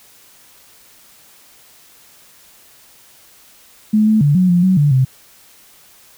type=tone with pitch steps; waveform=sine; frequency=214.3 / 217.1 / 144.8 / 183.4 / 175.7 / 187.2 / 145.7 / 130.7 Hz; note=A3 / A3 / D3 / F#3 / F3 / F#3 / D3 / C3; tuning=-45 / -23 / -24 / -15 / +11 / +20 / -13 / -1 cents; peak=-9 dBFS; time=3.93-5.05 s; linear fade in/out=10 ms; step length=140 ms; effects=white hiss -47 dBFS RMS until 6.17 s